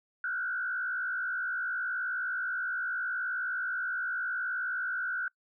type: tone with frequency modulation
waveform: sine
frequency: 1480 Hz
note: F#6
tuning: in tune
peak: -30 dBFS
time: 0.24-5.28 s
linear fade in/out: 2 ms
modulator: 59.2 Hz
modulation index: 1.2
effects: noise-tail reverb RT60 0.1 s tail -25 dB re dry